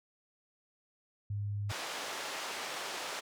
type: tone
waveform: sine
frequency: 102.3 Hz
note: G#2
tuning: 26 cents flat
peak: -33 dBFS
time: 1.3-1.72 s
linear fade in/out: 5 ms
type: band-pass noise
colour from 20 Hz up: pink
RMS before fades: -40 dBFS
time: 1.69-3.21 s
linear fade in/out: 20 ms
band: 560 to 6800 Hz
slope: 12 dB/octave
effects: none